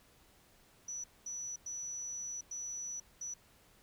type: tone bursts at uneven times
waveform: sine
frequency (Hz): 5920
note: F#8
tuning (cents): 0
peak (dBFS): -39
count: 5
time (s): 0.88-1.04 / 1.26-1.56 / 1.66-2.41 / 2.51-3 / 3.21-3.34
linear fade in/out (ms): 5
effects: pink hiss -65 dBFS RMS until 3.82 s